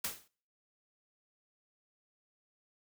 white noise with exponential decay, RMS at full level -32 dBFS, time 0.04-0.28 s, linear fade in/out 5 ms, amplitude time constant 51 ms, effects noise-tail reverb RT60 0.5 s tail -25 dB re dry

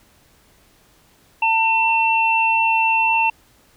sine tone pair together, 899.6 / 2698 Hz, A5 / E7, +38 / +40 cents, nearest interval octave + perfect fifth, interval 1902 cents, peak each -17 dBFS, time 1.42-3.3 s, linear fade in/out 5 ms, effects pink hiss -55 dBFS RMS until 3.76 s

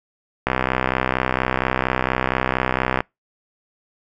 click train, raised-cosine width 0.5 ms, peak -3 dBFS, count 164, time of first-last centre 0.47-3.005 s, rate 64.3 Hz, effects noise-tail reverb RT60 0.2 s tail -26 dB re dry

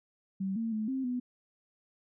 sine tone with pitch steps, 192.5 / 227 / 216.3 / 264.4 / 248 Hz, G3 / A#3 / A3 / C4 / B3, -31 / -46 / -29 / +18 / +7 cents, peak -30 dBFS, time 0.4-1.2 s, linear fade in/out 10 ms, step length 160 ms, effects none

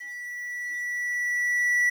triangle tone with level ramp, 1953 Hz, B6, 20 cents flat, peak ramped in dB -34 to -17 dBFS, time 0-1.9 s, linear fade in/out 10 ms, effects 9-bit

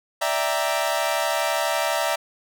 sawtooth chord, E half-diminished seventh, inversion third, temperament equal, 587.3 / 659.3 / 784 / 932.3 Hz, D5 / E5 / G5 / Bb5, 0 / 0 / 0 / 0 cents, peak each -23 / -21 / -26 / -24 dBFS, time 0.21-2.16 s, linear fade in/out 10 ms, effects none

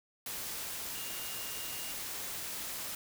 sine tone in noise, 2826 Hz, F7, 20 cents sharp, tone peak -48 dBFS, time 0.95-1.92 s, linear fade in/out 2 ms, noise white, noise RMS -40 dBFS, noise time 0.26-2.95 s, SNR -11 dB, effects none

